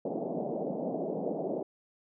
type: band-pass noise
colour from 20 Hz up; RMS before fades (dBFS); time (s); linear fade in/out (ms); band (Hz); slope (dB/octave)
white; -34; 0.05-1.63; 5; 160 to 690; 48
effects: none